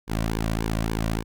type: tone with flanger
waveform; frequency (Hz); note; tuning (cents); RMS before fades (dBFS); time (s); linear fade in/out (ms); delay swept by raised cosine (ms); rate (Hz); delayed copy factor
sawtooth; 55; A1; 0; -26; 0.07-1.24; 50; 1.5 to 2.4; 3.5; -0.75
effects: none